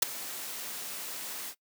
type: noise with ADSR envelope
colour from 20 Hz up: white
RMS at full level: -19 dBFS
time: 0.02-1.55 s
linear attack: 6 ms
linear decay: 10 ms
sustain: -20 dB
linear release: 66 ms
effects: noise-tail reverb RT60 0.1 s tail -21 dB re dry + high-pass 200 Hz 12 dB/octave